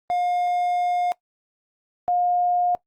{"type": "tone pair in turn", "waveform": ["triangle", "sine"], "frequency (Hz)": [712, 712], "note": ["F5", "F5"], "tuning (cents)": [33, 33], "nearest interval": "unison", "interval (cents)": 0, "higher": "neither", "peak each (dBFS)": -18, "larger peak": "neither", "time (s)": [[0.1, 1.12], [2.08, 2.75]], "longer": "first", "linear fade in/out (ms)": 0, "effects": ["noise-tail reverb RT60 0.1 s tail -21 dB re dry", "Opus 24 kbps"]}